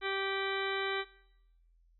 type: harmonic tone with a mistuned harmonic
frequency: 390 Hz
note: G4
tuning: 9 cents flat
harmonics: 1 / 2 / 3 / 4 / 5 / 6 / 8 / 9 / 10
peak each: -36 / -42 / -40 / -39 / -40 / -41 / -44 / -48 / -44 dBFS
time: 0.01-1.05 s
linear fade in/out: 50 ms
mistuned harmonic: 8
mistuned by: -25 cents
effects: noise-tail reverb RT60 0.9 s tail -22 dB re dry + added 42 Hz sine -63 dBFS peak until 1.99 s